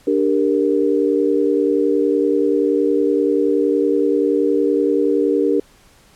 sine chord, G minor, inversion second, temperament equal with one note detuned, 293.7 / 395.6 / 466.2 Hz, D4 / G4 / Bb4, 0 / +16 / 0 cents, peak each -18 dBFS, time 0.07-5.6 s, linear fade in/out 5 ms, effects pink hiss -51 dBFS RMS until 6.15 s + low-pass 12000 Hz 12 dB/octave

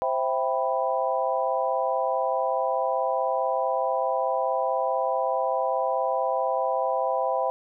sine chord, C major seventh, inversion none, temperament equal, 523.3 / 659.3 / 784 / 987.8 Hz, C5 / E5 / G5 / B5, 0 / 0 / 0 / 0 cents, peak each -27 / -28 / -28 / -29 dBFS, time 0.02-7.5 s, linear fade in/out 0 ms, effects none

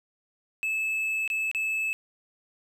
triangle tone with dropouts, 2609 Hz, E7, 18 cents flat, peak -24 dBFS, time 0.63-1.93 s, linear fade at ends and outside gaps 0 ms, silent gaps 1.277-1.301 / 1.514-1.548 s, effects none

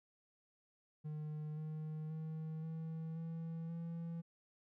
triangle tone with pitch steps, 152.5 / 155.35 / 158.24 / 161.2 / 164.2 / 167.27 Hz, D#3 / D#3 / D#3 / E3 / E3 / E3, -34 / -2 / +30 / -38 / -6 / +26 cents, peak -39 dBFS, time 1.04-4.22 s, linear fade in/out 20 ms, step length 530 ms, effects none

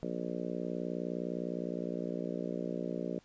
harmonic tone, 59.7 Hz, A#1, 42 cents sharp, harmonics 3 / 4 / 5 / 6 / 7 / 8 / 9 / 10, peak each -40 / -41 / -42 / -43 / -43 / -44 / -45 / -45 dBFS, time 0.03-3.19 s, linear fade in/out 0 ms, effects pink hiss -65 dBFS RMS until 3.24 s + resampled to 16000 Hz

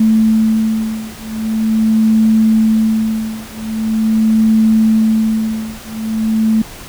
sine beating tone pair, 220 / 220.43 Hz, A3 / A3, 0 / +3 cents, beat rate 0.43 Hz, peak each -13 dBFS, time 0-6.62 s, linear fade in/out 5 ms, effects pink hiss -33 dBFS RMS until 6.88 s

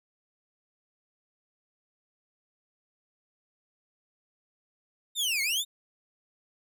sawtooth linear two-way sweep, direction down then up, 3729 to 2093 to 3729 Hz, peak -23 dBFS, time 5.15-5.65 s, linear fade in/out 50 ms, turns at 5.42 s, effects none

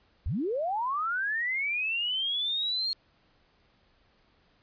sine linear sweep, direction up, 51.91 to 4288 Hz, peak -27 dBFS, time 0.26-2.93 s, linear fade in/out 0 ms, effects pink hiss -66 dBFS RMS until 4.62 s + resampled to 11025 Hz

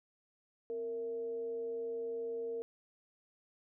sine tone with frequency modulation, 461.4 Hz, A#4, 18 cents flat, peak -36 dBFS, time 0.7-2.62 s, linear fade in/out 0 ms, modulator 202 Hz, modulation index 0.24, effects none

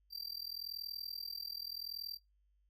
square tone with amplitude modulation, 4699 Hz, D8, in tune, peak -38 dBFS, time 0.1-2.19 s, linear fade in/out 50 ms, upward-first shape sine, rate 40.8 Hz, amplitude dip 95%, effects noise-tail reverb RT60 0.2 s tail -24 dB re dry + added 50 Hz sine -70 dBFS peak until 2.69 s

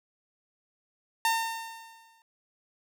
sawtooth tone with exponential decay, 908 Hz, A#5, 46 cents flat, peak -18 dBFS, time 1.25-2.22 s, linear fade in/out 1 ms, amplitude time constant 210 ms, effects none

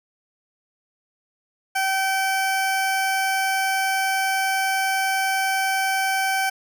20% pulse tone, 770 Hz, G5, 31 cents flat, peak -15 dBFS, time 1.75-6.5 s, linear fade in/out 10 ms, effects none

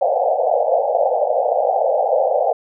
pink band-pass noise, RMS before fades -17 dBFS, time 0.01-2.53 s, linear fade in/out 5 ms, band 490 to 800 Hz, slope 96 dB/octave, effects none

